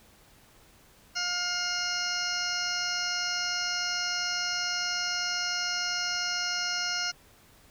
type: harmonic tone with a mistuned harmonic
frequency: 710 Hz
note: F5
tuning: 28 cents sharp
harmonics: 1 / 2 / 3 / 4 / 6 / 7 / 8 / 9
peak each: -41 / -33 / -39 / -37 / -36 / -34 / -37 / -41 dBFS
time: 1.15-7.12 s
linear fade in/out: 20 ms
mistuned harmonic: 7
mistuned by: +74 cents
effects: pink hiss -58 dBFS RMS until 7.7 s